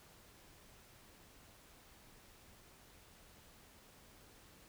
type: silence
effects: pink hiss -62 dBFS RMS until 4.68 s